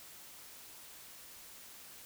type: silence
effects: white hiss -53 dBFS RMS until 2.05 s